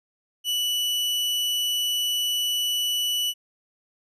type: tone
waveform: 40% pulse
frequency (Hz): 2960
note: F#7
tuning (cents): 0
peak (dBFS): -22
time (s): 0.44-3.34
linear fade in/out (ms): 50
effects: resampled to 32000 Hz